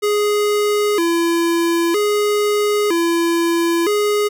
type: tone with vibrato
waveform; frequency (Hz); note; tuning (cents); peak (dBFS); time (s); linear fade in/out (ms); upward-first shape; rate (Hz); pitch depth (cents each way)
square; 374.6; F#4; +21; -15; 0.02-4.29; 20; square; 0.52; 180
effects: none